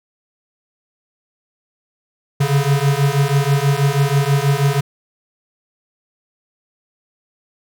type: beating tone pair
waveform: square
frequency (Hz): 137.5 / 143.7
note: C#3 / D3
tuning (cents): -14 / -37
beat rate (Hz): 6.2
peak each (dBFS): -17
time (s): 2.4-4.81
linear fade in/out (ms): 10
effects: none